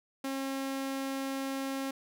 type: tone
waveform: sawtooth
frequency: 270 Hz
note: C#4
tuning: 45 cents flat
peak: -29 dBFS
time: 0.24-1.91 s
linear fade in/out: 5 ms
effects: none